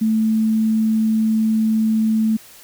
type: tone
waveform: sine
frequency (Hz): 220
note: A3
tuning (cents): 0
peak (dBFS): -14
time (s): 0.01-2.37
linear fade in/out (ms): 10
effects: white hiss -44 dBFS RMS until 2.63 s